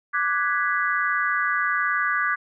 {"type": "chord", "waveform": "sine", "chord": "G# half-diminished seventh", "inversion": "second", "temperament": "equal", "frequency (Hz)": [1174.7, 1480, 1661.2, 1975.5], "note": ["D6", "F#6", "G#6", "B6"], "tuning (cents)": [0, 0, 0, 0], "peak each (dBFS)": [-25, -26, -25, -29], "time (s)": [0.13, 2.36], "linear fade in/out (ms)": 20, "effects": []}